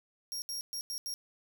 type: tone bursts at uneven times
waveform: sawtooth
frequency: 5588 Hz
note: F8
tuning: in tune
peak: -33 dBFS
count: 5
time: 0.32-0.42 / 0.49-0.61 / 0.73-0.81 / 0.9-0.98 / 1.06-1.14 s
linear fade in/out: 0 ms
effects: none